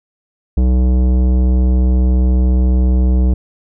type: tone with tanh clipping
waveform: sine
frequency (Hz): 62.8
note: B1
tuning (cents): +30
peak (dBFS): -11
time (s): 0.57-3.34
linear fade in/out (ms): 5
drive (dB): 15
effects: none

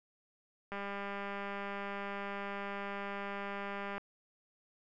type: click train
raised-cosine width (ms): 0.5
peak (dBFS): -26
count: 653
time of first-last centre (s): 0.72-3.98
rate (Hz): 200
effects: none

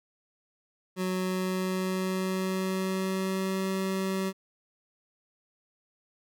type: tone with pitch glide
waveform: 25% pulse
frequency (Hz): 185 to 190.86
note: F#3 to G3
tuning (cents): 0 to -46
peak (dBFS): -24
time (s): 0.96-4.33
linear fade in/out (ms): 50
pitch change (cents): +54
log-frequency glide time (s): 1.12-3.7
effects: none

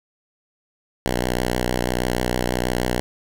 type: tone with vibrato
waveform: 5% pulse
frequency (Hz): 61.5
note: B1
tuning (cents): -7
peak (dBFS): -9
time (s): 1.06-3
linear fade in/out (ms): 0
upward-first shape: sine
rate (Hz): 6.3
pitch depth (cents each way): 36
effects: none

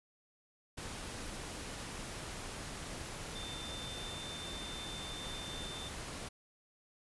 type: tone in noise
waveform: sine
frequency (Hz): 3569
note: A7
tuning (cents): +24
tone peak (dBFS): -45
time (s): 3.35-5.89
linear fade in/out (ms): 10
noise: pink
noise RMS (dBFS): -44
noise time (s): 0.77-6.29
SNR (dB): -4
effects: resampled to 24000 Hz

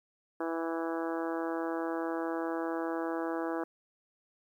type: harmonic tone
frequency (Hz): 164.81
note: E3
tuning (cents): 0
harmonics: 2 / 3 / 4 / 5 / 6 / 7 / 8 / 9 / 10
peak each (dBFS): -34 / -38 / -40 / -42 / -44 / -45 / -46 / -47 / -48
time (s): 0.4-3.64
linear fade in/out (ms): 5
effects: 11-bit

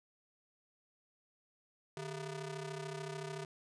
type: ring-modulated tone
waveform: sawtooth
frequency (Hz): 271.6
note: C#4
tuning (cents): -35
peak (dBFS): -34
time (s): 1.97-3.45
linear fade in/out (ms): 2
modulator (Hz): 119
effects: resampled to 22050 Hz

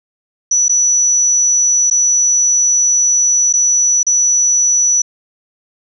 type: tone with dropouts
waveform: sine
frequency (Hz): 5920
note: F#8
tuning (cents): 0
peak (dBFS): -9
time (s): 0.51-5.02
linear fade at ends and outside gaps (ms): 5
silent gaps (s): 0.683-0.693 / 1.901-1.91 / 3.528-3.536 / 4.031-4.066
effects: none

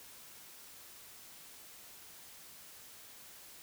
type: silence
effects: white hiss -54 dBFS RMS until 3.62 s

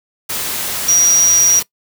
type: tone in noise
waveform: sine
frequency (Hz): 5760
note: F#8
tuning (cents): -47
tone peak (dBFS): -7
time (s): 0.88-1.6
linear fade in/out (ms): 10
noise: white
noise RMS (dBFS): -21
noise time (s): 0.29-1.63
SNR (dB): +11
effects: noise-tail reverb RT60 0.1 s tail -21 dB re dry

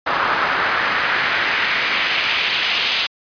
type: noise with band-pass filter sweep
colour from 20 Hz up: pink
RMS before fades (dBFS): -19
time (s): 0.06-3.07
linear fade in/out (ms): 10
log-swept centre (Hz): 1200 to 3200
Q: 1.8
effects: resampled to 11025 Hz

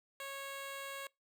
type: tone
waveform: 10% pulse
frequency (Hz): 550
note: C#5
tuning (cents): -14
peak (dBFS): -34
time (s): 0.2-1.07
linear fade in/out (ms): 2
effects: noise-tail reverb RT60 0.2 s tail -24 dB re dry

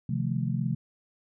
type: chord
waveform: sine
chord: F dominant seventh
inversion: second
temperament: just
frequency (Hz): 130.96 / 157.15 / 174.61 / 218.3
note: C3 / Eb3 / F3 / A3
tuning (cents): +2 / +18 / 0 / -13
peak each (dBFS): -29 / -33 / -32 / -33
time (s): 0.09-0.75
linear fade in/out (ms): 5
effects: none

